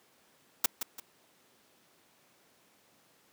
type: noise with echo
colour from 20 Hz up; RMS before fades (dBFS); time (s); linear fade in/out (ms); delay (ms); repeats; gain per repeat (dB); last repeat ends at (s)
white; -24; 0.64-0.66; 5; 170; 2; -9; 1
effects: pink hiss -65 dBFS RMS until 3.32 s + high-pass 200 Hz 12 dB/octave